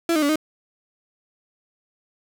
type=tone with pitch steps; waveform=35% pulse; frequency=335.4 / 307.4 / 286.3 / 310.2 Hz; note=E4 / D#4 / D4 / D#4; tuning=+30 / -21 / -44 / -5 cents; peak=-16 dBFS; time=0.09-0.358 s; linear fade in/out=2 ms; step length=67 ms; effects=none